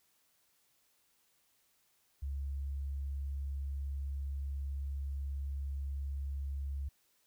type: tone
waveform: sine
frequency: 69.3 Hz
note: C#2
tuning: in tune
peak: -35 dBFS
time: 2.22-6.89 s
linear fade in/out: 10 ms
effects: white hiss -73 dBFS RMS until 7.26 s